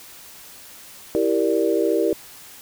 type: chord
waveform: sine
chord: E half-diminished seventh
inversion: none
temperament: equal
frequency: 329.6 / 392 / 466.2 / 587.3 Hz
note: E4 / G4 / Bb4 / D5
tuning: 0 / 0 / 0 / 0 cents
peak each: -22 / -22 / -22 / -25 dBFS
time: 1.15-2.13 s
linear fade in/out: 0 ms
effects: white hiss -43 dBFS RMS until 2.61 s